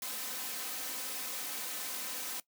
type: noise with comb filter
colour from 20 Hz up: white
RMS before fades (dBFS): -39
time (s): 0.02-2.4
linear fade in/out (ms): 2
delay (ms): 3.9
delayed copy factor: +0.65
effects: noise-tail reverb RT60 0.1 s tail -19 dB re dry + high-pass 200 Hz 12 dB/octave

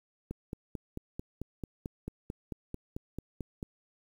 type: click train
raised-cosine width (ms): 3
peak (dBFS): -24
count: 16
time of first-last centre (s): 0.31-3.629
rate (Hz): 4.52
effects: 9-bit

